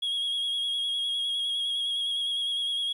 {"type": "tone with vibrato", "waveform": "sine", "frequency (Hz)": 3300, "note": "G#7", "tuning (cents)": -12, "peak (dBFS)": -24, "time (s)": [0.02, 2.93], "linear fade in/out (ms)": 10, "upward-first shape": "square", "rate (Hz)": 9.8, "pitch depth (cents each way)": 22, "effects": ["tanh soft clip ceiling -25 dBFS", "10-bit"]}